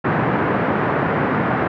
pink band-pass noise, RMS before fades -19 dBFS, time 0.04-1.68 s, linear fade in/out 10 ms, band 120 to 1800 Hz, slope 24 dB/octave, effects none

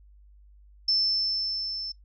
sine tone with level ramp, 5300 Hz, E8, 9 cents sharp, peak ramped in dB -20 to -32 dBFS, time 0.88-1.92 s, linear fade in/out 5 ms, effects noise-tail reverb RT60 0.1 s tail -18 dB re dry + added 50 Hz sine -51 dBFS peak until 2.04 s

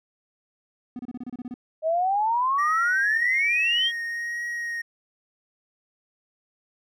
triangle tone bursts, 246.9 Hz, B3, in tune, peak -29 dBFS, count 10, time 0.96-1.541 s, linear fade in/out 2 ms, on 32 ms, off 29 ms
sine exponential sweep, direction up, 619 to 3303 Hz, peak -20 dBFS, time 1.82-3.92 s, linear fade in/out 50 ms
triangle tone with vibrato, 1877 Hz, A#6, 11 cents sharp, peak -26 dBFS, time 2.58-4.82 s, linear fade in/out 10 ms, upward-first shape triangle, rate 1.2 Hz, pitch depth 22 cents each way
effects none

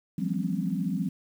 sine tone cluster, 165.4 / 179.8 / 201.5 / 250.4 / 272.8 Hz, E3 / F#3 / G3 / B3 / C#4, +6 / -49 / +48 / +24 / -28 cents, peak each -34 / -30 / -31 / -35 / -36 dBFS, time 0.18-1.09 s, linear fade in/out 5 ms, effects 9-bit

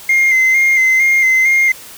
sine tone with vibrato, 2093 Hz, C7, in tune, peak -6 dBFS, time 0.09-1.72 s, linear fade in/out 5 ms, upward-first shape square, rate 2.2 Hz, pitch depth 26 cents each way, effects tanh soft clip ceiling -7 dBFS + white hiss -35 dBFS RMS until 1.97 s

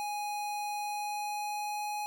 square tone with pitch glide, 830 to 835.3 Hz, G#5 to G#5, -1 to +10 cents, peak -34 dBFS, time 0-2.06 s, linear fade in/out 0 ms, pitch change +11 cents, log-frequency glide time 0.82-1.87 s, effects none

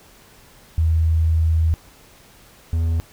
sine / triangle tone pair in turn, 80.8 / 82.31 Hz, E2 / E2, -34 / -2 cents, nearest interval unison, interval 32 cents, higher second, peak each -14 / -15 dBFS, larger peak first, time 0.78-1.74 / 2.73-3 s, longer first, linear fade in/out 0 ms, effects pink hiss -49 dBFS RMS until 3.12 s

